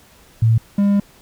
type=tone pair in turn; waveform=sine / triangle; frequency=113 / 201.3 Hz; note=A2 / G3; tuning=+47 / +46 cents; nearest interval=minor seventh; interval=999 cents; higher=second; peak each=-10 dBFS; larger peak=neither; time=0.42-0.58 / 0.78-1 s; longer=second; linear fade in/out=5 ms; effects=pink hiss -49 dBFS RMS until 1.21 s